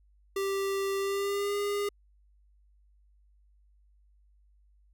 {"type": "tone with pitch glide", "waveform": "square", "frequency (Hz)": [392, 407.5], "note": ["G4", "G#4"], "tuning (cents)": [0, -33], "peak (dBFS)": -29, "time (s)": [0.36, 1.89], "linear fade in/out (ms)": 5, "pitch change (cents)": 67, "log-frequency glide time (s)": [0.98, 1.56], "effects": ["added 50 Hz sine -60 dBFS peak until 4.93 s"]}